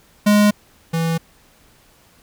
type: tone pair in turn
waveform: square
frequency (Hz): 207.7 / 164.65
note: G#3 / E3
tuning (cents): 0 / -2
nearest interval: major third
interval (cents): 402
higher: first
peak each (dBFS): -11 / -18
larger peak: first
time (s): 0.26-0.51 / 0.93-1.18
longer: neither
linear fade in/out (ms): 10
effects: pink hiss -53 dBFS RMS until 2.22 s